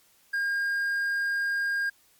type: tone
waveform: triangle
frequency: 1615 Hz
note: G#6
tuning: 49 cents flat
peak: -23 dBFS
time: 0.33-1.9 s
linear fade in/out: 10 ms
effects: white hiss -62 dBFS RMS until 2.19 s + MP3 96 kbps